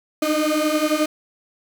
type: tone cluster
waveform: 35% pulse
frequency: 300.3 / 311.5 / 613 Hz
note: D4 / D#4 / D#5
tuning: +39 / +2 / -26 cents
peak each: -21 dBFS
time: 0.22-1.06 s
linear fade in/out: 5 ms
effects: 8-bit